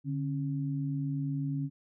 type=tone pair together; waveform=sine; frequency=144.8 / 273.1 Hz; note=D3 / C#4; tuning=-24 / -26 cents; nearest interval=major seventh; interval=1098 cents; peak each=-31 / -35 dBFS; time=0.04-1.7 s; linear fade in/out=50 ms; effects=none